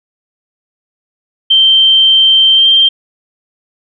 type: tone with pitch glide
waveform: sine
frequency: 3130 to 3159 Hz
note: G7 to G7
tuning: -3 to +13 cents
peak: -4 dBFS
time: 1.5-2.89 s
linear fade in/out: 10 ms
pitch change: +16 cents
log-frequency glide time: 2.54-2.66 s
effects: none